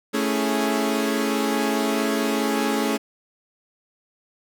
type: chord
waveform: sawtooth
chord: A major seventh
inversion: none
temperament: equal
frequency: 220 / 277.2 / 329.6 / 415.3 Hz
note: A3 / C#4 / E4 / G#4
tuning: 0 / 0 / 0 / 0 cents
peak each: -21 / -21 / -27 / -23 dBFS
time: 0.13-2.98 s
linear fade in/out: 20 ms
effects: none